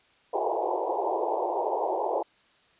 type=band-pass noise; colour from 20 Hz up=white; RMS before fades=-28 dBFS; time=0.33-2.23 s; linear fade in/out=10 ms; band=340 to 960 Hz; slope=96 dB/octave; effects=white hiss -62 dBFS RMS until 2.79 s + resampled to 8000 Hz